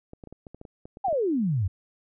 clicks, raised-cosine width 2 ms, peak -29 dBFS, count 12, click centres 0.134 / 0.238 / 0.273 / 0.326 / 0.468 / 0.546 / 0.614 / 0.652 / 0.855 / 0.971 / 1.083 / 1.128 s
sine exponential sweep, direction down, 830.6 to 85.5 Hz, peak -22 dBFS, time 1.04-1.68 s, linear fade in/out 10 ms
effects none

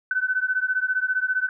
sine beating tone pair, 1505 / 1520 Hz, F#6 / F#6, +29 / +46 cents, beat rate 15 Hz, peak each -24 dBFS, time 0.11-1.49 s, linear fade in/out 2 ms, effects none

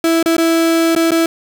35% pulse tone with dropouts, 329.6 Hz, E4, in tune, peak -9 dBFS, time 0.04-1.26 s, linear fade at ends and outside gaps 2 ms, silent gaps 0.228-0.259 / 0.367-0.381 / 0.951-0.962 / 1.108-1.117 s, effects 8-bit

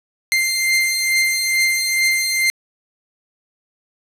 sawtooth beating tone pair, 2093 / 2095.3 Hz, C7 / C7, 0 / +2 cents, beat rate 2.3 Hz, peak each -13 / -19 dBFS, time 0.32-2.5 s, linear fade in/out 0 ms, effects resampled to 32000 Hz + 7-bit

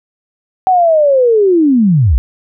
sine linear sweep, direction down, 762 to 49.63 Hz, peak -6 dBFS, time 0.67-2.18 s, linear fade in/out 0 ms, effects none

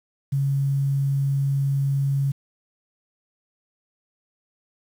sine tone with quantisation, 138.4 Hz, C#3, 2 cents flat, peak -19 dBFS, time 0.32-2.32 s, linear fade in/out 10 ms, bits 8, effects none

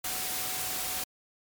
sine tone in noise, 743 Hz, F#5, 7 cents sharp, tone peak -44 dBFS, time 0.04-1.04 s, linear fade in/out 5 ms, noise white, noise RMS -33 dBFS, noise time 0.04-1.04 s, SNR -14 dB, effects MP3 96 kbps

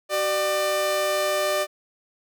sawtooth tone pair together, 380.3 / 597.1 Hz, F#4 / D5, +48 / +29 cents, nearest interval minor sixth, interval 781 cents, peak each -26 / -18 dBFS, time 0.09-1.67 s, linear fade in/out 50 ms, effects none

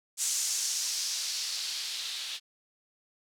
violet noise with low-pass filter sweep, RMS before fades -33 dBFS, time 0.17-2.4 s, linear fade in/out 50 ms, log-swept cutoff 7100 to 3500 Hz, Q 2.1, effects none

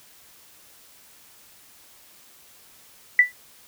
sine tone with exponential decay, 1975.5 Hz, B6, in tune, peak -7 dBFS, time 3.19-3.32 s, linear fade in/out 2 ms, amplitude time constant 27 ms, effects white hiss -52 dBFS RMS until 3.67 s

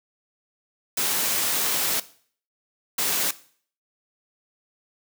white noise bursts at uneven times, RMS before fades -24 dBFS, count 2, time 0.97-2 / 2.98-3.31 s, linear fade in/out 5 ms, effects noise-tail reverb RT60 0.5 s tail -17 dB re dry + high-pass 150 Hz 12 dB/octave

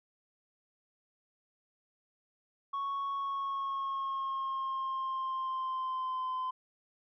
sine tone with pitch glide, 1108 to 1027.8 Hz, C#6 to C6, -1 to -31 cents, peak -30 dBFS, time 2.73-6.51 s, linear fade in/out 10 ms, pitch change -130 cents, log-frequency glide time 3.14-6.31 s, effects tanh soft clip ceiling -31 dBFS

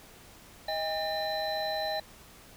triangle tone cluster, 629 / 806 / 1800 / 4024 Hz, D#5 / G5 / A6 / B7, +19 / +48 / +39 / +32 cents, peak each -31 / -33 / -38 / -35 dBFS, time 0.68-2 s, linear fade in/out 5 ms, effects pink hiss -53 dBFS RMS until 2.56 s

